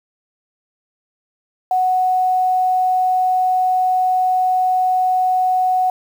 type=tone with quantisation; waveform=sine; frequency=740 Hz; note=F#5; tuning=in tune; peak=-13 dBFS; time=1.71-5.9 s; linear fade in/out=2 ms; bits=7; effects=none